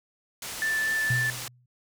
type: low-pass noise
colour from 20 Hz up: white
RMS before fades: -37 dBFS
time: 0.42-1.48 s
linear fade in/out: 2 ms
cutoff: 10000 Hz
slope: 12 dB/octave
type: tone with vibrato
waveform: sine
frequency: 1760 Hz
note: A6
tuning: in tune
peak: -24 dBFS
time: 0.62-1.3 s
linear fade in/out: 0 ms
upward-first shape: sine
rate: 4.1 Hz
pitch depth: 9 cents each way
type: tone with exponential decay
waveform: sine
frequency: 123.47 Hz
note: B2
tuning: in tune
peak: -22 dBFS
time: 1.1-1.66 s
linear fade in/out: 5 ms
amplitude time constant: 120 ms
effects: none